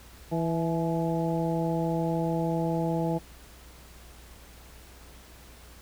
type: harmonic tone with a mistuned harmonic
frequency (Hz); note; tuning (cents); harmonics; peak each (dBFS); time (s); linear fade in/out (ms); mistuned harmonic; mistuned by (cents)
164.81; E3; 0; 1 / 2 / 3 / 4 / 5; -28 / -31 / -33 / -34 / -35; 0.31-3.19; 20; 5; +47
effects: added 60 Hz sine -50 dBFS peak until 5.81 s + pink hiss -52 dBFS RMS until 5.81 s